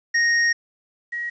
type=tone pair in turn; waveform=square / sine; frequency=1864.7 / 1900.6 Hz; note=A#6 / A#6; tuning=0 / +33 cents; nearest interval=unison; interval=33 cents; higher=second; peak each=-17 / -25 dBFS; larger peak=first; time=0.14-0.53 / 1.12-1.3 s; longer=first; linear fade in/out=10 ms; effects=resampled to 16000 Hz + 9-bit